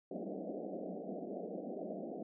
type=band-pass noise; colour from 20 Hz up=pink; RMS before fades=-43 dBFS; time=0.11-2.23 s; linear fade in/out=5 ms; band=180 to 720 Hz; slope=96 dB/octave; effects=none